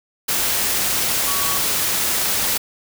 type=tone in noise; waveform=sine; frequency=1127 Hz; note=C#6; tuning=28 cents sharp; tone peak=-27 dBFS; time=1.27-1.58 s; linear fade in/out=10 ms; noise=white; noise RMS=-20 dBFS; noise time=0.28-2.58 s; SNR=-10 dB; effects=none